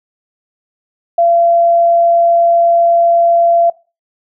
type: tone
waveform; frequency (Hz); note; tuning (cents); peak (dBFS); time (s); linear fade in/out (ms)
sine; 682; F5; -41; -7; 1.18-3.7; 5
effects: noise-tail reverb RT60 0.3 s tail -21 dB re dry